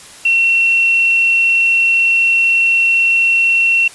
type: tone with quantisation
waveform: sine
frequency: 2718 Hz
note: F7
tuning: 48 cents flat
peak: -9 dBFS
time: 0.25-3.88 s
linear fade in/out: 5 ms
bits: 6
effects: white hiss -37 dBFS RMS until 3.94 s + resampled to 24000 Hz